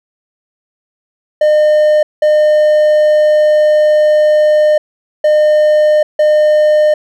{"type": "tone bursts at uneven times", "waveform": "triangle", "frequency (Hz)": 607, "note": "D#5", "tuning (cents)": -43, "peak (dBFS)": -4, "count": 4, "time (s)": [[1.41, 2.03], [2.22, 4.78], [5.24, 6.03], [6.19, 6.94]], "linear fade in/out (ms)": 5, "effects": []}